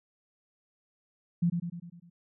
sine tone with echo, 172.2 Hz, F3, 24 cents flat, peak -22 dBFS, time 1.42-1.5 s, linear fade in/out 10 ms, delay 100 ms, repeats 6, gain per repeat -5 dB, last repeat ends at 2.1 s, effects none

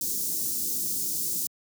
white band-stop noise, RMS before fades -29 dBFS, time 0.01-1.47 s, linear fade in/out 2 ms, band 360 to 5400 Hz, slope 24 dB/octave, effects high-pass 150 Hz 12 dB/octave

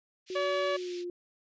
white band-pass noise, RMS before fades -49 dBFS, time 0.26-1.05 s, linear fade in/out 50 ms, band 2200 to 5400 Hz, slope 24 dB/octave
sine tone with pitch glide, 370 to 352.7 Hz, F#4 to F4, 0 to +17 cents, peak -34 dBFS, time 0.3-1.1 s, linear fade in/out 2 ms, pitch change -83 cents, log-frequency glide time 0.69-0.97 s
harmonic tone, 570 Hz, C#5, 48 cents sharp, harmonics 1 / 2 / 3 / 4 / 5 / 6 / 7, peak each -29 / -35 / -39 / -41 / -43 / -45 / -46 dBFS, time 0.35-0.77 s, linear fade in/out 10 ms
effects resampled to 16000 Hz

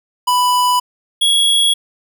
square tone pair in turn, 991 / 3333 Hz, B5 / G#7, +6 / +5 cents, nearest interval octave + major sixth, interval 2099 cents, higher second, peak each -12 / -11 dBFS, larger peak second, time 0.27-0.8 / 1.21-1.74 s, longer neither, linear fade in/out 10 ms, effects none

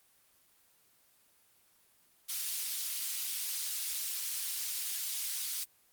pink high-pass noise, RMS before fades -36 dBFS, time 2.28-5.65 s, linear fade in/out 20 ms, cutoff 4400 Hz, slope 12 dB/octave, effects white hiss -67 dBFS RMS until 5.92 s + Opus 24 kbps

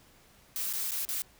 blue noise with dropouts, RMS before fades -33 dBFS, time 0.56-1.22 s, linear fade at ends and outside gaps 0 ms, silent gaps 0.728-0.735 / 0.909-0.918 / 1.051-1.089 s, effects pink hiss -60 dBFS RMS until 1.39 s

